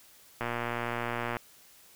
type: click train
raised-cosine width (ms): 0.5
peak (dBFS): -17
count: 115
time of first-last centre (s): 0.41-1.368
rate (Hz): 119
effects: white hiss -57 dBFS RMS until 1.95 s